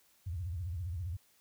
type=tone with vibrato; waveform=sine; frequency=87 Hz; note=F2; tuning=6 cents flat; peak=-35 dBFS; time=0.26-1.17 s; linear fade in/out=10 ms; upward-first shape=sine; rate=15 Hz; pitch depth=220 cents each way; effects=white hiss -68 dBFS RMS until 1.4 s